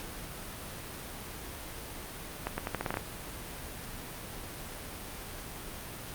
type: accelerating click train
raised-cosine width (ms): 0.5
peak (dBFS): -16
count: 9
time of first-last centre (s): 2.47-2.971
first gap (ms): 110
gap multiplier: 0.83
effects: pink hiss -42 dBFS RMS until 6.14 s + Opus 48 kbps